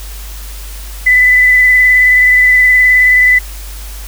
sine tone with vibrato, 2000 Hz, B6, 21 cents sharp, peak -4 dBFS, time 1.06-3.39 s, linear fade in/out 10 ms, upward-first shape triangle, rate 19 Hz, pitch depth 19 cents each way, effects added 50 Hz sine -24 dBFS peak until 4.07 s + white hiss -32 dBFS RMS until 4.07 s

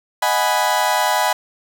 35% pulse chord, G# minor seventh, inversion second, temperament equal, 622.3 / 740 / 830.6 / 987.8 Hz, D#5 / F#5 / G#5 / B5, 0 / 0 / 0 / 0 cents, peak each -22 / -20 / -19 / -18 dBFS, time 0.22-1.33 s, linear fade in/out 5 ms, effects none

